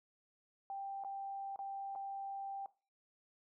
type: tone with dropouts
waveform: sine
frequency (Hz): 787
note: G5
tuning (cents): +7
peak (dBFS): -40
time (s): 0.7-2.66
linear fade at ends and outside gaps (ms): 1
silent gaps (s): 1.038-1.047 / 1.56-1.59 / 1.952-1.958
effects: noise-tail reverb RT60 0.3 s tail -17 dB re dry